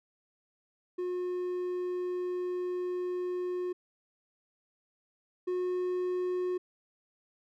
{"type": "tone pair in turn", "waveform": "triangle", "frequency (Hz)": [360, 362.7], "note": ["F#4", "F#4"], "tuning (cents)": [-47, -34], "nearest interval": "unison", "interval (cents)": 13, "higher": "second", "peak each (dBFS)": [-29, -27], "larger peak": "second", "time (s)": [[0.98, 3.73], [5.47, 6.58]], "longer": "first", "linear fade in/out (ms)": 10, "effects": []}